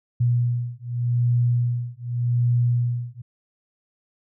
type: beating tone pair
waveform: sine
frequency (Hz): 120.4 / 121.25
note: B2 / B2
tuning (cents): -44 / -31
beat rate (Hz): 0.85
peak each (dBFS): -22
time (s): 0.2-3.22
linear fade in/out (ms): 10
effects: none

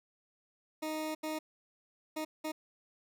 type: tone bursts at uneven times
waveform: 20% pulse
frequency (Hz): 311.1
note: D#4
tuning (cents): 0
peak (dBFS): -30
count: 4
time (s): 0.82-1.15 / 1.23-1.39 / 2.16-2.25 / 2.44-2.52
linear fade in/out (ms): 10
effects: none

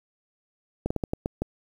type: slowing click train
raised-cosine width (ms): 2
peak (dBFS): -13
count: 7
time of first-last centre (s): 0.86-1.42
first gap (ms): 45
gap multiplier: 1.29
effects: 8-bit

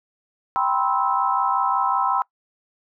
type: chord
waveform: sine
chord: C major seventh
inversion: second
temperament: just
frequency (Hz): 784.9 / 981.1 / 1046.5 / 1308.1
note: G5 / B5 / C6 / E6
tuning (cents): +2 / -12 / 0 / -14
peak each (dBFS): -24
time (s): 0.56-2.22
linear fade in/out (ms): 0
effects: noise-tail reverb RT60 0.1 s tail -22 dB re dry

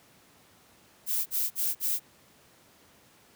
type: noise bursts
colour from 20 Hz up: violet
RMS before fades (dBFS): -28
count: 4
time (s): 1.06-1.998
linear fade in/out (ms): 50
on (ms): 200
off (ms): 46
effects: pink hiss -59 dBFS RMS until 3.35 s + high-pass 100 Hz 12 dB/octave

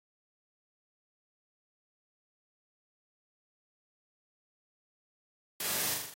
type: noise with echo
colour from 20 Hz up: white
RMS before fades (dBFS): -35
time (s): 5.6-5.94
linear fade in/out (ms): 2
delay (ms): 40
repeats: 5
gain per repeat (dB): -3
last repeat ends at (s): 6.14
effects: high-pass 100 Hz 12 dB/octave + AAC 48 kbps

